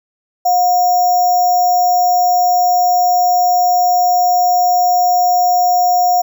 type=tone with sample-and-hold; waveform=sine; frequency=720 Hz; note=F#5; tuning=47 cents flat; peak=-9 dBFS; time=0.45-6.22 s; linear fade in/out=10 ms; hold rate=6300 Hz; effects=none